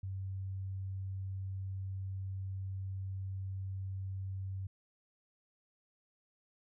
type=tone; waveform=sine; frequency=95.8 Hz; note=G2; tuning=39 cents flat; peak=-37 dBFS; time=0.03-4.67 s; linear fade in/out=5 ms; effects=none